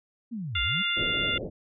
sine linear two-way sweep, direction down then up, 246.9 to 54.8 to 208.5 Hz, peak -31 dBFS, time 0.31-0.83 s, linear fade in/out 20 ms, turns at 0.62 s
harmonic tone, 698.5 Hz, F5, in tune, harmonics 2 / 3 / 4 / 5, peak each -32 / -31 / -29 / -30 dBFS, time 0.55-1.38 s, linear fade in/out 5 ms
white low-pass noise, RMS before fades -35 dBFS, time 0.96-1.5 s, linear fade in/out 20 ms, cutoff 580 Hz, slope 48 dB/octave
effects none

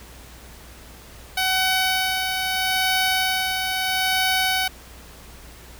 10% pulse tone with tremolo, 753 Hz, F#5, 30 cents sharp, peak -10 dBFS, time 1.37-4.68 s, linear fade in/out 5 ms, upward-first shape sine, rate 0.77 Hz, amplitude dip 40%, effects added 60 Hz sine -45 dBFS peak until 5.79 s + pink hiss -45 dBFS RMS until 5.79 s

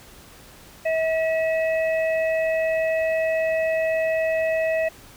harmonic tone, 644 Hz, E5, 41 cents flat, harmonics 1 / 3 / 4, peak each -20 / -30 / -32 dBFS, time 0.85-4.89 s, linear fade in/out 10 ms, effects pink hiss -47 dBFS RMS until 5.16 s

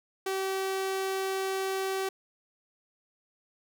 sawtooth tone, 383.8 Hz, G4, 37 cents flat, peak -25 dBFS, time 0.26-2.09 s, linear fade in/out 5 ms, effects none

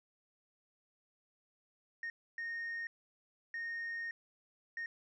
sine tone bursts at uneven times, 1849 Hz, A#6, 15 cents flat, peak -36 dBFS, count 4, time 2.03-2.1 / 2.38-2.87 / 3.54-4.11 / 4.77-4.86 s, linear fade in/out 2 ms, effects tanh soft clip ceiling -36 dBFS

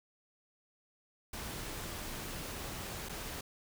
pink noise with dropouts, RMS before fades -42 dBFS, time 1.33-3.41 s, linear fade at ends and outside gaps 5 ms, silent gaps 3.088-3.093 s, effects none

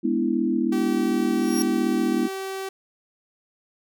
sine chord, E dominant seventh, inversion first, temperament equal, 207.7 / 246.9 / 293.7 / 329.6 Hz, G#3 / B3 / D4 / E4, 0 / 0 / 0 / 0 cents, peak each -27 / -24 / -29 / -24 dBFS, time 0.03-2.28 s, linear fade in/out 20 ms
sawtooth tone, 384.7 Hz, G4, 33 cents flat, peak -25 dBFS, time 0.72-2.69 s, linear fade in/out 5 ms
20% pulse tone with exponential growth, 5610 Hz, F8, 7 cents sharp, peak -18 dBFS, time 1.26-1.62 s, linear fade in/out 0 ms, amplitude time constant 78 ms
effects none

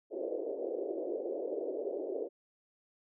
pink band-pass noise, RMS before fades -37 dBFS, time 0.1-2.29 s, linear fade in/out 50 ms, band 340 to 580 Hz, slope 48 dB/octave, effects none

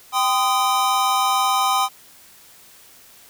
square chord, C minor, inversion second, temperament equal with one note detuned, 784 / 1022 / 1244.5 Hz, G5 / C6 / Eb6, 0 / -41 / 0 cents, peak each -22 dBFS, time 0.12-1.89 s, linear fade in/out 50 ms, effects white hiss -48 dBFS RMS until 3.29 s

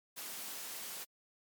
white high-pass noise, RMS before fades -44 dBFS, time 0.16-1.05 s, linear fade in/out 20 ms, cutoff 190 Hz, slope 12 dB/octave, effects MP3 96 kbps

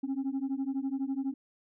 sine beating tone pair, 264.4 / 276.4 Hz, C4 / C#4, +18 / -5 cents, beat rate 12 Hz, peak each -31 dBFS, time 0.03-1.34 s, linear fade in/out 10 ms, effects tanh soft clip ceiling -27 dBFS

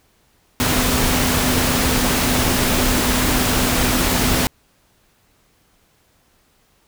sine tone in noise, 252.2 Hz, B3, 36 cents sharp, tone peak -23 dBFS, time 0.6-4.47 s, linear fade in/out 0 ms, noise pink, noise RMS -18 dBFS, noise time 0.6-4.47 s, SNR -8 dB, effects pink hiss -59 dBFS RMS until 6.87 s

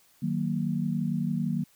sine chord, D# minor, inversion none, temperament just, 155.56 / 186.68 / 233.3 Hz, D#3 / F#3 / A#3, 0 / +16 / +2 cents, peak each -30 dBFS, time 0.22-1.64 s, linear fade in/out 10 ms, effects white hiss -62 dBFS RMS until 1.75 s

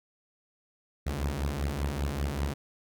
sawtooth beating tone pair, 68.1 / 73.2 Hz, C#2 / D2, -30 / -5 cents, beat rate 5.1 Hz, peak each -28 dBFS, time 1.06-2.54 s, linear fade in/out 10 ms, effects none

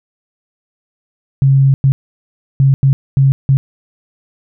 sine tone bursts at uneven times, 136 Hz, C#3, 33 cents flat, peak -6 dBFS, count 6, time 1.42-1.74 / 1.84-1.92 / 2.6-2.74 / 2.83-2.93 / 3.17-3.32 / 3.49-3.57 s, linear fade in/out 0 ms, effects none

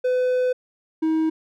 triangle tone pair in turn, 504 / 318.1 Hz, B4 / D#4, +35 / +38 cents, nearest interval minor sixth, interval 797 cents, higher first, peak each -16 dBFS, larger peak neither, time 0.04-0.53 / 1.02-1.3 s, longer first, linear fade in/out 10 ms, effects none

